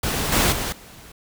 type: noise with level steps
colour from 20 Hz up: pink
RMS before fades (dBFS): -24 / -18 / -26 / -44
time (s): 0.03-1.12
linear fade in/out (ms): 5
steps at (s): 0.32 / 0.52 / 0.72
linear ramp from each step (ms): 5
effects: none